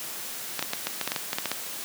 clicks, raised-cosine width 0.2 ms, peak -9 dBFS, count 12, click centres 0.593 / 0.626 / 0.734 / 0.87 / 1.013 / 1.076 / 1.119 / 1.162 / 1.331 / 1.385 / 1.457 / 1.516 s, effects white hiss -36 dBFS RMS until 1.84 s + high-pass 150 Hz 12 dB/octave

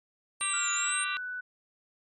sine linear two-way sweep, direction down then up, 8870 to 6880 to 8870 Hz, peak -30 dBFS, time 0.4-1.05 s, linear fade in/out 20 ms, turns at 0.72 s
harmonic tone, 392 Hz, G4, in tune, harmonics 3 / 4 / 5 / 6 / 7 / 8 / 9 / 10, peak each -36 / -45 / -43 / -43 / -35 / -48 / -46 / -39 dBFS, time 0.41-1.17 s, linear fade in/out 0 ms
sine tone with pitch glide, 1410 to 1488.7 Hz, F6 to F#6, +16 to +10 cents, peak -34 dBFS, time 0.53-1.41 s, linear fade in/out 10 ms, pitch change +94 cents, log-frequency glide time 0.83-0.95 s
effects none

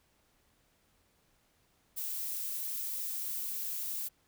violet noise, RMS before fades -37 dBFS, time 1.96-4.09 s, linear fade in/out 20 ms, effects pink hiss -71 dBFS RMS until 4.27 s

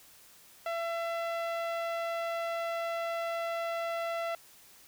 sawtooth tone with low-pass filter, 672 Hz, E5, 33 cents sharp, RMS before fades -34 dBFS, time 0.66-4.35 s, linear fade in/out 2 ms, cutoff 2900 Hz, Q 0.68, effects white hiss -57 dBFS RMS until 4.87 s

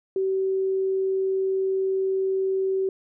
sine tone, 382.6 Hz, G4, 42 cents flat, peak -21 dBFS, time 0.16-2.89 s, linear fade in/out 2 ms, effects none

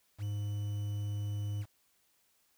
triangle tone with quantisation, 103 Hz, G#2, 14 cents flat, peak -31 dBFS, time 0.18-1.66 s, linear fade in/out 50 ms, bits 9, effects white hiss -72 dBFS RMS until 2.57 s

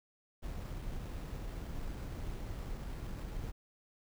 brown noise with sample-and-hold, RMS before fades -41 dBFS, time 0.42-3.52 s, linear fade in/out 20 ms, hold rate 6300 Hz, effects none

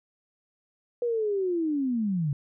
sine linear sweep, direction down, 487.8 to 135.3 Hz, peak -24 dBFS, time 1.02-2.33 s, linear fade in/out 2 ms, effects none

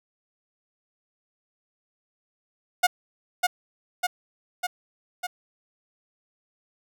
sawtooth tone with echo, 720 Hz, F#5, 47 cents flat, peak -12 dBFS, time 2.83-2.87 s, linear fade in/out 10 ms, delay 600 ms, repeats 4, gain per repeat -3 dB, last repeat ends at 5.27 s, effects none

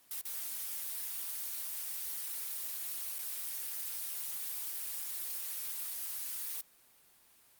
blue noise with dropouts, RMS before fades -39 dBFS, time 0.11-6.61 s, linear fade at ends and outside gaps 1 ms, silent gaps 0.212-0.253 / 3.185-3.19 s, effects white hiss -64 dBFS RMS until 7.59 s + Opus 32 kbps

